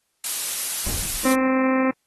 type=noise; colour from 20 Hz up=blue; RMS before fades=-24 dBFS; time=0.24-1.34 s; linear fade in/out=2 ms
type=noise with exponential decay; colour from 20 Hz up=brown; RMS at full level=-26 dBFS; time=0.86-1.65 s; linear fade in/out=2 ms; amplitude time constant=170 ms
type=harmonic tone; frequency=261.6 Hz; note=C4; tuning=in tune; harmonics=1 / 2 / 3 / 4 / 5 / 6 / 7 / 8 / 9 / 10; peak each=-19 / -24 / -35 / -29 / -32 / -42 / -32 / -37 / -36 / -44 dBFS; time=1.25-1.91 s; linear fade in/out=5 ms
effects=white hiss -71 dBFS RMS until 2.06 s + AAC 32 kbps